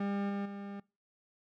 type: tone with level steps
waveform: 40% pulse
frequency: 200.3 Hz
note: G3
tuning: 38 cents sharp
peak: -31 / -33 / -40 dBFS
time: 0-0.8 s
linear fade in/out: 5 ms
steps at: 0.29 / 0.45 s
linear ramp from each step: 10 ms
effects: noise-tail reverb RT60 0.3 s tail -23 dB re dry + low-pass 2000 Hz 12 dB/octave